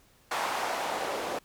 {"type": "noise with band-pass filter sweep", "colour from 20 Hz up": "white", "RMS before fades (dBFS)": -32, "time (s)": [0.31, 1.39], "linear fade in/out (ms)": 5, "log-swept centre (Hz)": [940, 520], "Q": 1.6, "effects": ["pink hiss -62 dBFS RMS until 1.44 s"]}